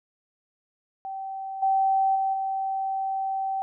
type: tone with level steps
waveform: sine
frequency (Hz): 773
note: G5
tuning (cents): -24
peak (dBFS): -31 / -19 / -22 / -25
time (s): 1.05-3.62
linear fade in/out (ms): 0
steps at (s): 1.62 / 2.15 / 2.33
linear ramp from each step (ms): 10
effects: none